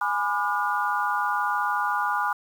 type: chord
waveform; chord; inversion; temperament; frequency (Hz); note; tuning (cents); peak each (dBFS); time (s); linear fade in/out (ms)
sine; G# diminished seventh; none; just; 830.6 / 996.7 / 1196.1 / 1435.3; G#5 / B5 / D6 / F6; 0 / +16 / +31 / +47; -28; 0.01-2.33; 5
effects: 8-bit